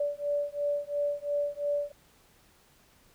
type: beating tone pair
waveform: sine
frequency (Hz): 578 / 580.9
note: D5 / D5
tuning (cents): -28 / -19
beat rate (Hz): 2.9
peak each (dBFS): -31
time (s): 0-1.92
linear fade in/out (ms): 5
effects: pink hiss -62 dBFS RMS until 3.14 s